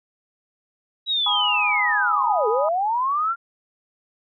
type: linear two-way sweep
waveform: sine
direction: down then up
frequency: 3900 to 415.9 to 1402 Hz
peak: -19 dBFS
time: 1.06-3.36 s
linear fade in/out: 50 ms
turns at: 2.48 s
type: chord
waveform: sine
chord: G# minor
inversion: none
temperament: equal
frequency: 830.6 / 987.8 / 1244.5 Hz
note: G#5 / B5 / D#6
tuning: 0 / 0 / 0 cents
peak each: -26 dBFS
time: 1.26-2.69 s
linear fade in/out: 5 ms
effects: none